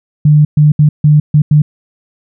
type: tone bursts at uneven times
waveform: sine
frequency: 150 Hz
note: D3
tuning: 37 cents sharp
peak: -3 dBFS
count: 6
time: 0.25-0.45 / 0.57-0.72 / 0.79-0.89 / 1.04-1.2 / 1.34-1.42 / 1.51-1.62 s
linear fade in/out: 5 ms
effects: none